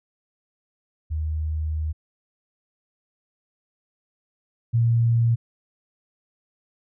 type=tone pair in turn; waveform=sine; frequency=77.78 / 116.54 Hz; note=D#2 / A#2; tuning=0 / 0 cents; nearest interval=perfect fifth; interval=700 cents; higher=second; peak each=-23 / -16 dBFS; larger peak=second; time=1.1-1.93 / 4.73-5.36 s; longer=first; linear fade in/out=20 ms; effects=none